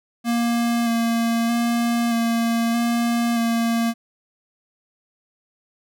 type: tone with vibrato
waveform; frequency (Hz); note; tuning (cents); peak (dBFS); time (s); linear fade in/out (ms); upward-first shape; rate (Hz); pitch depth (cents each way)
square; 233.1; A#3; 0; -19; 0.24-3.94; 50; square; 0.8; 15
effects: none